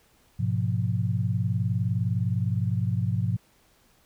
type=chord; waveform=sine; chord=F diminished; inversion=first; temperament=equal; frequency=103.83 / 123.47 / 174.61 Hz; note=Ab2 / Cb3 / F3; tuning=0 / 0 / 0 cents; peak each=-26 / -27 / -30 dBFS; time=0.39-3.37 s; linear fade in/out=10 ms; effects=pink hiss -62 dBFS RMS until 4.05 s